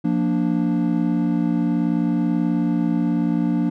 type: chord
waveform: triangle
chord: Bb major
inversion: second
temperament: equal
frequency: 174.61 / 233.1 / 293.7 Hz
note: F3 / Bb3 / D4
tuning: 0 / 0 / 0 cents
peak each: -20 dBFS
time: 0.04-3.7 s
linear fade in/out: 10 ms
effects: none